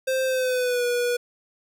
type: tone with pitch glide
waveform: square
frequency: 523.3 to 485.4 Hz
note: C5 to B4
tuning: 0 to -30 cents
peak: -22 dBFS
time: 0.07-1.17 s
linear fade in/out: 10 ms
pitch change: -130 cents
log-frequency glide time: 0.25-0.85 s
effects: none

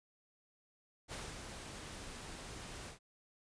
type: noise with ADSR envelope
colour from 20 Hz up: pink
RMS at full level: -44 dBFS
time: 1.08-2.99 s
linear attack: 43 ms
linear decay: 230 ms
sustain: -4 dB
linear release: 110 ms
effects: resampled to 22050 Hz

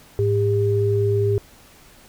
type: tone pair together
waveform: sine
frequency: 106.29 / 401.3 Hz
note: G#2 / G4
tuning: +41 / +41 cents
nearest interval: octave + major seventh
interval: 2300 cents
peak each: -19 dBFS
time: 0.19-1.38 s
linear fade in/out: 0 ms
effects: pink hiss -49 dBFS RMS until 2.08 s

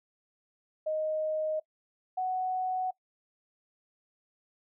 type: tone pair in turn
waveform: sine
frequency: 622.3 / 742.8 Hz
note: D#5 / F#5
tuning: 0 / +7 cents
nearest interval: minor third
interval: 307 cents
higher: second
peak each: -28 dBFS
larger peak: neither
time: 0.86-1.6 / 2.17-2.91 s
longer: neither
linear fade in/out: 10 ms
effects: noise-tail reverb RT60 0.1 s tail -21 dB re dry

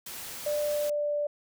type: noise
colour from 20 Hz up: white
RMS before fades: -40 dBFS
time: 0.06-0.9 s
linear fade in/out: 5 ms
type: tone with pitch glide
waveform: sine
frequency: 592 to 587.2 Hz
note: D5 to D5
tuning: +14 to 0 cents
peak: -26 dBFS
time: 0.46-1.27 s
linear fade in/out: 5 ms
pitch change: -14 cents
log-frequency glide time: 0.67-1.16 s
effects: none

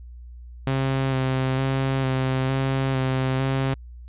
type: tone with vibrato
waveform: sawtooth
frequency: 132.6 Hz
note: C3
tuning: 23 cents sharp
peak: -17 dBFS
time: 0.67-3.74 s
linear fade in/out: 2 ms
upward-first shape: square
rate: 1.1 Hz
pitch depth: 18 cents each way
effects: added 60 Hz sine -38 dBFS peak until 4.08 s + resampled to 8000 Hz

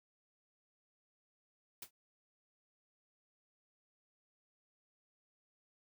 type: noise with exponential decay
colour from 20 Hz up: white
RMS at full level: -41 dBFS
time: 1.82-1.91 s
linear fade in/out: 5 ms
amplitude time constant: 18 ms
effects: none

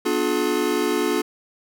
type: chord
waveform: square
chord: B diminished seventh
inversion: none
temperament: just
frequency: 246.9 / 296.3 / 355.6 / 426.7 Hz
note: B3 / D4 / F4 / Ab4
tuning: 0 / +15 / +31 / +47 cents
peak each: -29 / -26 / -25 / -25 dBFS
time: 0.05-1.22 s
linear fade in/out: 10 ms
effects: none

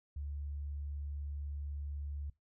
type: tone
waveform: sine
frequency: 72 Hz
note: D2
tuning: 34 cents flat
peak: -38 dBFS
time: 0.16-2.3 s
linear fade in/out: 5 ms
effects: noise-tail reverb RT60 0.2 s tail -22 dB re dry

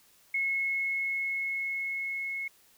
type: tone with level ramp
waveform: sine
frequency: 2179 Hz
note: C#7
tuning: 30 cents flat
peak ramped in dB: -26 to -32 dBFS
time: 0.34-2.48 s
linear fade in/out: 5 ms
effects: white hiss -62 dBFS RMS until 2.77 s

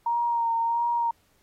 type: tone with vibrato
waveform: sine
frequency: 932.3 Hz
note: A#5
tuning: in tune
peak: -22 dBFS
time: 0.06-1.11 s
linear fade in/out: 5 ms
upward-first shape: sine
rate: 1.5 Hz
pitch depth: 27 cents each way
effects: pink hiss -66 dBFS RMS until 1.42 s + AAC 48 kbps

